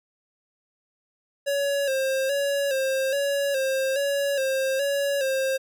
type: tone with vibrato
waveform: square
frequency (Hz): 547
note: C#5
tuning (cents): -23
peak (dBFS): -23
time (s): 1.46-5.58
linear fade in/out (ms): 20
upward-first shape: square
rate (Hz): 1.2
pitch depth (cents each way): 49
effects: none